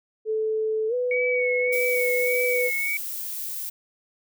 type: tone with pitch glide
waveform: sine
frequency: 436.8 to 496 Hz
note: A4 to B4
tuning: -13 to +7 cents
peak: -22 dBFS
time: 0.25-2.71 s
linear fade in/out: 50 ms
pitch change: +220 cents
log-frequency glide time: 0.88-0.94 s
type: tone with vibrato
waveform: sine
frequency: 2236 Hz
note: C#7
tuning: 14 cents sharp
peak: -24 dBFS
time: 1.11-2.97 s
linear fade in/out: 2 ms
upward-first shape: sine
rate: 1.7 Hz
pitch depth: 45 cents each way
type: noise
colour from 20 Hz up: violet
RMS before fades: -32 dBFS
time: 1.72-3.7 s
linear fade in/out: 10 ms
effects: none